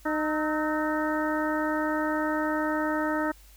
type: harmonic tone with a mistuned harmonic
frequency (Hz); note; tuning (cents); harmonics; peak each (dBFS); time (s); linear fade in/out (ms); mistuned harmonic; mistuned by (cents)
306.6; D#4; -25; 1 / 2 / 3 / 4 / 5 / 6; -28 / -31 / -33 / -34 / -35 / -36; 0.05-3.32; 10; 4; +79
effects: added 50 Hz sine -51 dBFS peak until 3.56 s + white hiss -57 dBFS RMS until 3.56 s